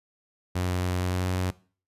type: tone with pitch glide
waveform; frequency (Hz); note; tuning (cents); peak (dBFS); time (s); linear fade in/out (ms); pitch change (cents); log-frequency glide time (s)
sawtooth; 90.5 to 91.76; F#2 to F#2; -38 to -14; -21; 0.55-1.51; 10; +24; 1-1.26
effects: noise-tail reverb RT60 0.4 s tail -20 dB re dry + resampled to 32000 Hz